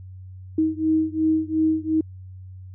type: beating tone pair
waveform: sine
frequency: 314.9 / 317.7 Hz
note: D#4 / D#4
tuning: +21 / +36 cents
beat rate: 2.8 Hz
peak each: -21 / -22 dBFS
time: 0.58-2.01 s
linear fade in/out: 5 ms
effects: added 93 Hz sine -37 dBFS peak until 2.74 s